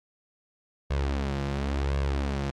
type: tone with flanger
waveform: sawtooth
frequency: 69.3 Hz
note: C#2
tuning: in tune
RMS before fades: -28 dBFS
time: 0.9-2.51 s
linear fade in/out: 10 ms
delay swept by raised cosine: 1.8 to 5.9 ms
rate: 0.93 Hz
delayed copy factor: +0.6
effects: low-pass 5000 Hz 12 dB/octave + AAC 64 kbps